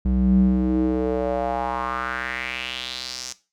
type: tone with band-pass filter sweep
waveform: square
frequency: 63.1 Hz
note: B1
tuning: 38 cents sharp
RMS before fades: -23 dBFS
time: 0.05-3.33 s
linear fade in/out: 5 ms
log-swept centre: 130 to 6200 Hz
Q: 3.6
effects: noise-tail reverb RT60 0.3 s tail -17 dB re dry